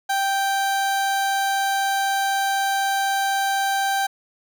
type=tone; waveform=30% pulse; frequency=784 Hz; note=G5; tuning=in tune; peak=-17 dBFS; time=0.09-4.07 s; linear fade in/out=10 ms; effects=none